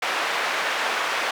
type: band-pass noise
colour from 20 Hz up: white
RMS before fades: -25 dBFS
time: 0.02-1.31 s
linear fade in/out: 5 ms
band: 560 to 2100 Hz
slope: 12 dB/octave
effects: none